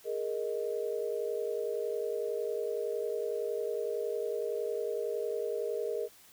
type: chord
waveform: sine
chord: Ab suspended second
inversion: none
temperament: equal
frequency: 415.3 / 466.2 / 622.3 Hz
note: Ab4 / Bb4 / Eb5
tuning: 0 / 0 / 0 cents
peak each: -35 / -34 / -39 dBFS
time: 0.04-6.09 s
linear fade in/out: 50 ms
effects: white hiss -58 dBFS RMS until 6.32 s